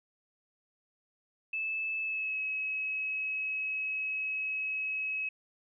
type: tone with pitch glide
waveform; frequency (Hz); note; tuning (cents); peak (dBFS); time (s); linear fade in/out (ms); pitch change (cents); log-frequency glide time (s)
sine; 2619 to 2564; E7 to E7; -12 to -49; -31; 1.53-5.29; 5; -37; 2-2.41
effects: none